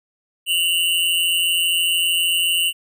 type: tone pair together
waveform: square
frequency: 2784 / 2957 Hz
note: F7 / F#7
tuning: -6 / -2 cents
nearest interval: minor second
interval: 104 cents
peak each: -20 dBFS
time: 0.46-2.73 s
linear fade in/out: 50 ms
effects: none